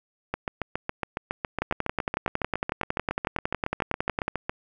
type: two click trains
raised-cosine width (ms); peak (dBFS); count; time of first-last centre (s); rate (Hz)
0.5; -10 / -12; 30 / 31; 1.62-4.281 / 0.34-4.495; 10.9 / 7.22
effects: none